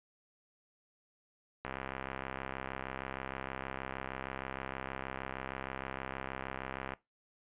click train, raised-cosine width 0.5 ms, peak -23 dBFS, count 352, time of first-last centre 1.65-6.936 s, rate 66.4 Hz, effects noise-tail reverb RT60 0.2 s tail -20 dB re dry + resampled to 8000 Hz

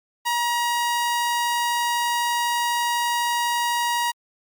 sawtooth tone, 952 Hz, A#5, 36 cents sharp, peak -17 dBFS, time 0.25-4.12 s, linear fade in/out 20 ms, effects Opus 48 kbps

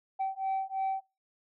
sine beating tone pair, 769 / 772 Hz, G5 / G5, -33 / -27 cents, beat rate 3 Hz, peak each -31 dBFS, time 0.19-1.01 s, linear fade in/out 20 ms, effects noise-tail reverb RT60 0.3 s tail -25 dB re dry + tanh soft clip ceiling -26 dBFS

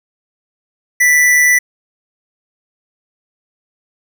square tone with amplitude modulation, 1975.5 Hz, B6, in tune, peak -7 dBFS, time 1-1.59 s, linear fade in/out 10 ms, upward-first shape sine, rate 149 Hz, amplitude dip 30%, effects none

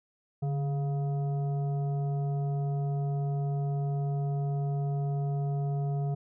sine tone with frequency modulation, 143.6 Hz, D3, 39 cents flat, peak -27 dBFS, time 0.42-6.15 s, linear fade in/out 10 ms, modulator 558 Hz, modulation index 0.41, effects none

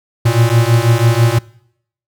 square beating tone pair, 113.9 / 120 Hz, A#2 / B2, -40 / -49 cents, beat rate 6.1 Hz, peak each -13 dBFS, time 0.25-1.39 s, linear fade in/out 10 ms, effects noise-tail reverb RT60 0.7 s tail -23 dB re dry

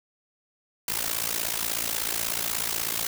white noise with amplitude modulation, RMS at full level -25 dBFS, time 0.88-3.07 s, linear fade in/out 2 ms, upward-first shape sine, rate 56.4 Hz, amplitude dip 85%, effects none

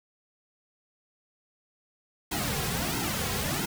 pink noise with flanger, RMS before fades -30 dBFS, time 2.31-3.66 s, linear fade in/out 10 ms, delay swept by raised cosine 1.7 to 3.4 ms, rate 1.5 Hz, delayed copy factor -1, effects none

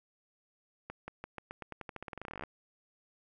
accelerating click train, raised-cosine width 0.5 ms, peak -26 dBFS, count 25, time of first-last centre 0.9-2.437 s, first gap 180 ms, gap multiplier 0.89, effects none

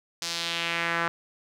sawtooth tone with band-pass filter sweep, 168.7 Hz, E3, 40 cents sharp, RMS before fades -29 dBFS, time 0.22-1.08 s, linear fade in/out 0 ms, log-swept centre 5400 to 1400 Hz, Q 1.9, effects none

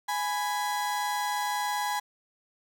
35% pulse tone pair together, 830.6 / 992.3 Hz, G#5 / B5, 0 / +8 cents, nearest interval minor third, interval 308 cents, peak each -28 / -30 dBFS, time 0.08-2 s, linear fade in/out 10 ms, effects none

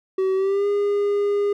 triangle tone with pitch glide, 380 to 407.3 Hz, F#4 to G#4, +46 to -34 cents, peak -16 dBFS, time 0.18-1.53 s, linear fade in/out 5 ms, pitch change +120 cents, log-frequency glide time 0.35-0.67 s, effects none

